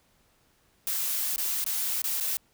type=noise with dropouts; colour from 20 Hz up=blue; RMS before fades=-29 dBFS; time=0.87-2.37 s; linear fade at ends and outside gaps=1 ms; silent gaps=1.361-1.38 / 1.642-1.663 / 2.019-2.041 / 2.201-2.208 s; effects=pink hiss -66 dBFS RMS until 2.53 s